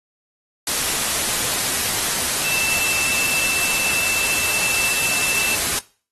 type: tone in noise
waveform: sine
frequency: 2656 Hz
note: E7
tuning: 12 cents sharp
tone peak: -22 dBFS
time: 2.44-5.55 s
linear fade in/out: 2 ms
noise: white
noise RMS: -21 dBFS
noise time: 0.67-5.79 s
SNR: -4 dB
effects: noise-tail reverb RT60 0.4 s tail -21 dB re dry + AAC 32 kbps